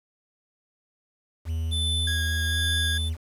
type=tone with pitch glide; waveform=triangle; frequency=81 to 80.53 Hz; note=E2 to E2; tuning=-30 to -40 cents; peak=-23 dBFS; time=1.45-3.17 s; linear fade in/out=50 ms; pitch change=-10 cents; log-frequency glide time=2.28-2.66 s
type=tone with tremolo; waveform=square; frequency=3520 Hz; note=A7; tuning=in tune; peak=-26 dBFS; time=1.71-3.1 s; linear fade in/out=20 ms; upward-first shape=sine; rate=1.2 Hz; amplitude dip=60%
type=tone with vibrato; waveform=40% pulse; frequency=1643 Hz; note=G#6; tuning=19 cents flat; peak=-28 dBFS; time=2.07-2.98 s; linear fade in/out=5 ms; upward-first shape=sine; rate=4.6 Hz; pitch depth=8 cents each way
effects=resampled to 32000 Hz + 8-bit